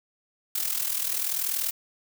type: noise with amplitude modulation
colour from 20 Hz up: blue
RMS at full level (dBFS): -25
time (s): 0.55-1.71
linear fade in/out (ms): 5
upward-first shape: sine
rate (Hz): 40.5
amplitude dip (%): 70
effects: none